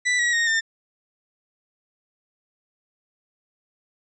40% pulse tone with pitch steps, 1975.5 / 1915.9 / 1858.2 / 1802.1 Hz, B6 / A#6 / A#6 / A6, 0 / +47 / -6 / +41 cents, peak -18 dBFS, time 0.05-0.61 s, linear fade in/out 20 ms, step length 140 ms, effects resampled to 22050 Hz

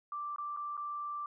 sine tone with dropouts, 1174.7 Hz, D6, in tune, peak -36 dBFS, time 0.12-1.26 s, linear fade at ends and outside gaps 2 ms, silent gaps 0.361-0.383 / 0.565-0.571 / 0.769-0.776 s, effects none

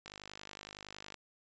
click train, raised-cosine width 0.2 ms, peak -28 dBFS, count 56, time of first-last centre 0.06-1.143 s, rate 50.8 Hz, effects resampled to 16000 Hz

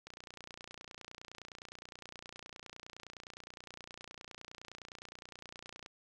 click train, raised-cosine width 0.2 ms, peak -30 dBFS, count 173, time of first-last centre 0.07-5.861 s, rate 29.7 Hz, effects none

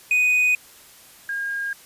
triangle / sine tone pair in turn, 2489 / 1621 Hz, D#7 / G#6, 0 / -42 cents, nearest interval perfect fifth, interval 742 cents, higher first, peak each -14 / -24 dBFS, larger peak first, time 0.11-0.55 / 1.29-1.73 s, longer neither, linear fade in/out 2 ms, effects white hiss -48 dBFS RMS until 1.85 s + resampled to 32000 Hz

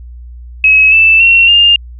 sine tone with pitch steps, 2563 / 2643 / 2725 / 2810 Hz, E7 / E7 / F7 / F7, -49 / +4 / -43 / +10 cents, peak -3 dBFS, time 0.64-1.76 s, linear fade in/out 2 ms, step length 280 ms, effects added 60 Hz sine -27 dBFS peak until 1.99 s

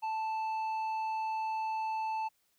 sine tone with tanh clipping, 880 Hz, A5, in tune, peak -33 dBFS, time 0.02-2.29 s, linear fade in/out 20 ms, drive 7 dB, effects white hiss -74 dBFS RMS until 2.58 s

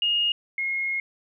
sine tone pair in turn, 2853 / 2154 Hz, F7 / C7, +36 / +50 cents, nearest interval perfect fourth, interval 486 cents, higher first, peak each -20 / -24 dBFS, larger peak first, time 0.02-0.32 / 0.58-1 s, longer second, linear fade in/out 2 ms, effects none

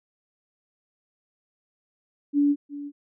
sine tone with echo, 287.6 Hz, D4, 36 cents flat, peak -17 dBFS, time 2.33-2.56 s, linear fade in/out 50 ms, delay 360 ms, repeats 1, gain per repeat -15 dB, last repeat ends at 2.92 s, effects none

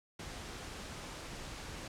pink noise, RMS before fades -45 dBFS, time 0.19-1.88 s, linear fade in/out 5 ms, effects low-pass 8000 Hz 12 dB/octave

